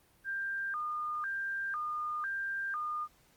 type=tone with vibrato; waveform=sine; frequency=1390 Hz; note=F6; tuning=9 cents flat; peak=-33 dBFS; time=0.24-3.08 s; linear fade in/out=50 ms; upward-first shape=square; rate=1 Hz; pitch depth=230 cents each way; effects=pink hiss -66 dBFS RMS until 3.36 s + Opus 32 kbps